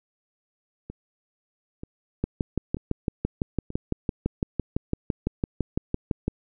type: two click trains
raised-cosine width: 3 ms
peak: -11 / -23 dBFS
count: 25 / 4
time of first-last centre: 2.24-6.28 / 0.9-3.704 s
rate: 5.94 / 1.07 Hz
effects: none